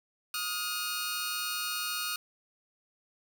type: tone cluster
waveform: 15% pulse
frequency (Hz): 1249 / 1424 / 4392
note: D#6 / F6 / C#8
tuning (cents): +6 / +33 / -17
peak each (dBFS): -30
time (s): 0.34-2.16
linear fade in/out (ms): 2
effects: 9-bit